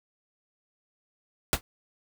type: noise with exponential decay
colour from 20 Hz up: pink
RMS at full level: -18 dBFS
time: 1.53-1.61 s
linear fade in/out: 0 ms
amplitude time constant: 16 ms
effects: none